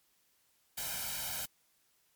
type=noise with comb filter; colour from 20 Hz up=white; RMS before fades=-38 dBFS; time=0.77-1.46 s; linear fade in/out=10 ms; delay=1.3 ms; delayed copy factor=+0.9; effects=white hiss -72 dBFS RMS until 2.15 s + MP3 96 kbps